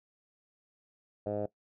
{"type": "tone with low-pass filter", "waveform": "10% pulse", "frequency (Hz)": 103.83, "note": "G#2", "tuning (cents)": 0, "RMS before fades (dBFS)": -34, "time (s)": [1.26, 1.46], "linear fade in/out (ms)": 5, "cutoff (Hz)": 610, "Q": 4, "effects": ["noise-tail reverb RT60 0.1 s tail -18 dB re dry"]}